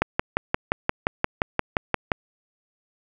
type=click train; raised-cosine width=0.5 ms; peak=-4 dBFS; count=13; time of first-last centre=0.02-2.118 s; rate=5.72 Hz; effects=none